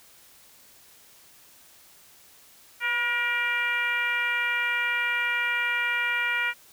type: tone with frequency modulation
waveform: sine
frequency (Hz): 1900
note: A#6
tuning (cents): +33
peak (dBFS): -23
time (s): 2.8-6.54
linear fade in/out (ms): 50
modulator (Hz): 466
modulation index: 1.5
effects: white hiss -54 dBFS RMS until 6.72 s